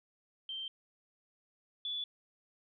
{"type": "tone pair in turn", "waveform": "sine", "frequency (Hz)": [3136, 3448], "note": ["G7", "A7"], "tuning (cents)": [0, -36], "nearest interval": "major second", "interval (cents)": 164, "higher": "second", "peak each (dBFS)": [-38, -35], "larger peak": "second", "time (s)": [[0.49, 0.68], [1.85, 2.04]], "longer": "neither", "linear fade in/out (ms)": 2, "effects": []}